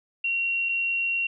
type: tone pair in turn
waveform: sine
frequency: 2744 / 2744 Hz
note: F7 / F7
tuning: -31 / -31 cents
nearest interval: unison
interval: 0 cents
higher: neither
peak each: -23 dBFS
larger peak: neither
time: 0.24-0.69 / 0.69-1.27 s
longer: second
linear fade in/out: 5 ms
effects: none